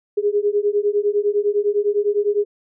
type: beating tone pair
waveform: sine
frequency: 407.1 / 417 Hz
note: G#4 / G#4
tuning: -35 / +7 cents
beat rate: 9.9 Hz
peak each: -19 dBFS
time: 0.17-2.45 s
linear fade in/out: 10 ms
effects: none